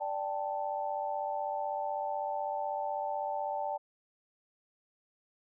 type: chord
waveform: sine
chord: D suspended fourth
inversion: none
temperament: equal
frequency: 587.3 / 784 / 880 Hz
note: D5 / G5 / A5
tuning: 0 / 0 / 0 cents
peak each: -37 / -36 / -36 dBFS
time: 0-3.78 s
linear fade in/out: 20 ms
effects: none